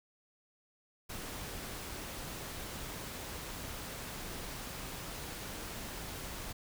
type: noise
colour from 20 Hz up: pink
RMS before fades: -43 dBFS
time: 1.09-6.53 s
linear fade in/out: 10 ms
effects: none